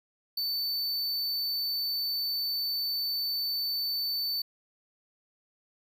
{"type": "tone", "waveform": "square", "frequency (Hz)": 4525, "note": "C#8", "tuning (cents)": 35, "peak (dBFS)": -29, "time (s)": [0.37, 4.42], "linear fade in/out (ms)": 5, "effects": []}